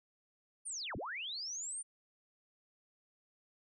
sine linear two-way sweep, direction down then up, 9600 to 40 to 9190 Hz, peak -39 dBFS, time 0.65-1.83 s, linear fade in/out 20 ms, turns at 0.96 s, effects none

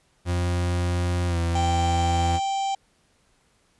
40% pulse tone with pitch glide, 88.1 to 84.8 Hz, F2 to E2, +16 to +50 cents, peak -21 dBFS, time 0.25-2.4 s, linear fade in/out 50 ms, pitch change -66 cents, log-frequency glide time 1.27-1.37 s
harmonic tone, 783 Hz, G5, 2 cents flat, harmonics 1 / 3 / 4 / 5 / 6 / 7 / 8 / 9 / 10, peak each -23 / -42 / -37 / -45 / -49 / -47 / -49 / -42 / -48 dBFS, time 1.55-2.75 s, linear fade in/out 5 ms
effects pink hiss -64 dBFS RMS until 3.79 s + resampled to 24000 Hz

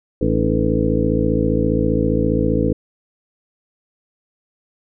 harmonic tone with a mistuned harmonic, 55 Hz, A1, in tune, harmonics 1 / 2 / 3 / 4 / 5 / 6 / 8 / 9, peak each -23 / -23 / -23 / -23 / -23 / -23 / -23 / -23 dBFS, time 0.21-2.73 s, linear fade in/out 5 ms, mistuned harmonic 6, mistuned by -71 cents, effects none

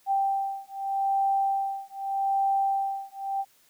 sine beating tone pair, 784 / 784.82 Hz, G5 / G5, 0 / +2 cents, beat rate 0.82 Hz, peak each -27 dBFS, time 0.06-3.45 s, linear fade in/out 50 ms, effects white hiss -62 dBFS RMS until 3.69 s

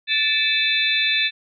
sine tone cluster, 1757 / 2303 / 2613 / 3558 / 3992 Hz, A6 / D7 / E7 / A7 / B7, -3 / -34 / -16 / +19 / +18 cents, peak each -24 / -27 / -23 / -21 / -26 dBFS, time 0.07-1.31 s, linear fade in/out 50 ms, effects none

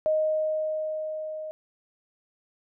sine tone with level ramp, 622.3 Hz, D#5, in tune, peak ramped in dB -20 to -33 dBFS, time 0.06-1.51 s, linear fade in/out 0 ms, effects none

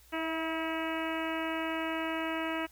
harmonic tone with a mistuned harmonic, 322.2 Hz, E4, 39 cents flat, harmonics 1 / 2 / 3 / 4 / 5 / 6 / 7 / 8 / 9, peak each -35 / -38 / -40 / -41 / -42 / -43 / -43 / -44 / -45 dBFS, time 0.12-2.67 s, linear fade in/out 20 ms, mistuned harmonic 2, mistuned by +19 cents, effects added 60 Hz sine -60 dBFS peak until 2.71 s + white hiss -61 dBFS RMS until 2.71 s

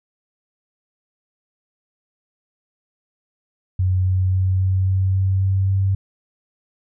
sine tone with pitch steps, 92.5 / 93.09 / 93.68 / 94.28 / 94.88 / 95.49 / 96.09 / 96.71 Hz, F#2 / F#2 / F#2 / F#2 / F#2 / G2 / G2 / G2, 0 / +11 / +22 / +33 / +44 / -45 / -34 / -23 cents, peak -15 dBFS, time 3.79-5.95 s, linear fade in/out 5 ms, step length 270 ms, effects none

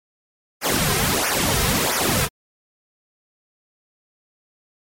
pink noise with flanger, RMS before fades -20 dBFS, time 0.61-2.29 s, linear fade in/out 50 ms, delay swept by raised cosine 0.24 to 3.54 ms, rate 1.5 Hz, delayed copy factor -1, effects MP3 64 kbps

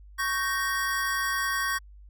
square chord, G diminished, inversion second, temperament equal with one note detuned, 1108.7 / 1550.9 / 1864.7 Hz, Db6 / G6 / Bb6, 0 / -19 / 0 cents, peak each -31 dBFS, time 0.18-1.79 s, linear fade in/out 20 ms, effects added 50 Hz sine -46 dBFS peak until 2.09 s

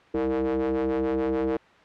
square ring-modulated tone, 65.9 Hz, C2, 13 cents sharp, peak -21 dBFS, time 0.14-1.57 s, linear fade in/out 5 ms, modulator 392 Hz, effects white hiss -53 dBFS RMS until 1.84 s + low-pass 2000 Hz 12 dB/octave

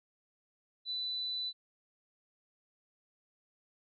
sine tone, 3987 Hz, B7, 16 cents sharp, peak -34 dBFS, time 0.85-1.53 s, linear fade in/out 50 ms, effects none

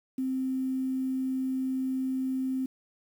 sine tone, 261.6 Hz, C4, in tune, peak -27 dBFS, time 0.18-2.66 s, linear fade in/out 5 ms, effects 9-bit

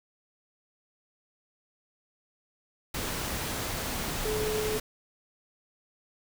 sine tone in noise, 429.7 Hz, A4, 41 cents flat, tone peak -29 dBFS, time 4.25-4.78 s, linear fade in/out 5 ms, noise pink, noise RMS -33 dBFS, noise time 2.94-4.8 s, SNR +1 dB, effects none

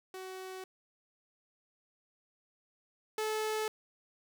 sawtooth tone pair in turn, 375.3 / 432.9 Hz, F#4 / A4, +25 / -28 cents, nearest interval major second, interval 247 cents, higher second, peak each -38 / -28 dBFS, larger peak second, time 0.14-0.64 / 3.18-3.68 s, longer neither, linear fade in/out 2 ms, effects none

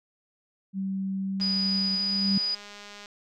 sine tone with pitch glide, 192.8 to 194.14 Hz, G3 to G3, -28 to -16 cents, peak -27 dBFS, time 0.73-1.99 s, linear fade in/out 50 ms, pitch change +12 cents, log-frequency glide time 1.11-1.8 s
click train, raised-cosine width 0.2 ms, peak -27 dBFS, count 341, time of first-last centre 1.4-3.059 s, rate 205 Hz
sine tone, 4934 Hz, D#8, 15 cents flat, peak -25 dBFS, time 1.41-2.55 s, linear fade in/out 5 ms
sine tone with exponential growth, 197 Hz, G3, 9 cents sharp, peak -20 dBFS, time 1.46-2.38 s, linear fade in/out 5 ms, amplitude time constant 200 ms
effects none

